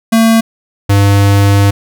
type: tone pair in turn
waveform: square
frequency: 225 / 100.11 Hz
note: A3 / G2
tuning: +39 / +37 cents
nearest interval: octave + major second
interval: 1402 cents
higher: first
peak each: -6 dBFS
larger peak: neither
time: 0.12-0.41 / 0.89-1.71 s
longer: second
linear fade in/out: 10 ms
effects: none